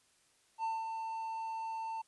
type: tone with ADSR envelope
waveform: triangle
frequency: 896 Hz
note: A5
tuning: 31 cents sharp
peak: -30 dBFS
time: 0.58-2.02 s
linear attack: 57 ms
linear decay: 200 ms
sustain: -5 dB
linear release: 10 ms
effects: white hiss -70 dBFS RMS until 2.07 s + resampled to 24000 Hz